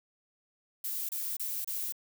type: noise bursts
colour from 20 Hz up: violet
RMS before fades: -35 dBFS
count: 4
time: 0.84-1.924 s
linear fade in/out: 5 ms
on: 250 ms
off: 28 ms
effects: none